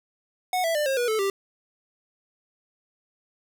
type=tone with pitch steps; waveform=square; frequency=734 / 661.5 / 596.2 / 537.3 / 484.3 / 436.4 / 393.3 Hz; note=F#5 / E5 / D5 / C5 / B4 / A4 / G4; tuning=-14 / +6 / +26 / +46 / -34 / -14 / +6 cents; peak=-23 dBFS; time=0.53-1.3 s; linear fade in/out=2 ms; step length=110 ms; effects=none